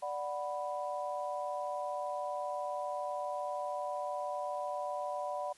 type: chord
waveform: sine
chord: B minor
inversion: first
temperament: equal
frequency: 587.3 / 740 / 987.8 Hz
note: D5 / F#5 / B5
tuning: 0 / 0 / 0 cents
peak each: -38 / -39 / -40 dBFS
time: 0.02-5.53 s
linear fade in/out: 10 ms
effects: white hiss -61 dBFS RMS until 5.57 s + resampled to 24000 Hz

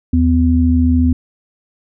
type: tone pair together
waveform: sine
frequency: 79.2 / 251.4 Hz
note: D#2 / B3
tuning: +31 / +31 cents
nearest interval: octave + minor sixth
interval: 2000 cents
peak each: -12 dBFS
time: 0.13-1.13 s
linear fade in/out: 5 ms
effects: none

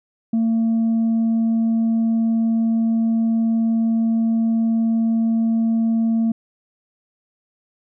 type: tone with tanh clipping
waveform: sine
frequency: 226.6 Hz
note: A#3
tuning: 49 cents flat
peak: -16 dBFS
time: 0.33-6.32 s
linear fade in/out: 5 ms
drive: 1 dB
effects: none

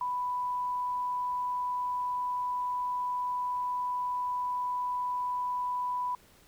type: tone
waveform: sine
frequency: 991 Hz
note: B5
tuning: 6 cents sharp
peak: -29 dBFS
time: 0.01-6.15 s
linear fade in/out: 2 ms
effects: pink hiss -60 dBFS RMS until 6.47 s

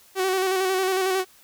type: tone with vibrato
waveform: sawtooth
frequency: 377 Hz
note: F#4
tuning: 32 cents sharp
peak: -17 dBFS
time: 0.15-1.25 s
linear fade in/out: 50 ms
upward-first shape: square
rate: 11 Hz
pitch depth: 31 cents each way
effects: white hiss -54 dBFS RMS until 1.43 s

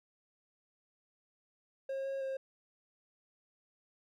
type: tone with pitch steps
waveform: triangle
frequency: 539 / 543 / 534 Hz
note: C#5 / C#5 / C5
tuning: -49 / -36 / +35 cents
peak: -33 dBFS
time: 1.89-2.37 s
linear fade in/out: 5 ms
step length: 160 ms
effects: none

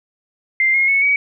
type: tone with pitch steps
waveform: sine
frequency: 2093 / 2148 / 2205 / 2263 Hz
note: C7 / C7 / C#7 / C#7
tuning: 0 / +45 / -10 / +35 cents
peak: -12 dBFS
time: 0.6-1.16 s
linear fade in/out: 2 ms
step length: 140 ms
effects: none

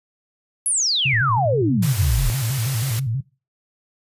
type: exponential sweep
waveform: sine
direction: down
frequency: 11160 to 32.7 Hz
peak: -17 dBFS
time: 0.66-2.3 s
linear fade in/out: 0 ms
type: tone with vibrato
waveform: sine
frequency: 123.47 Hz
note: B2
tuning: in tune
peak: -20 dBFS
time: 1.05-3.21 s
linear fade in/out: 10 ms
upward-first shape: square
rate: 6.2 Hz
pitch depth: 160 cents each way
type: noise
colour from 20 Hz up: white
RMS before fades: -29 dBFS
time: 1.82-3 s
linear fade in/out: 10 ms
effects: noise-tail reverb RT60 0.3 s tail -20 dB re dry + resampled to 32000 Hz

